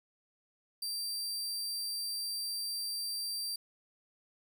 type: tone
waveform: sawtooth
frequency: 4699 Hz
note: D8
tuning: in tune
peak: -32 dBFS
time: 0.82-3.56 s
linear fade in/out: 5 ms
effects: none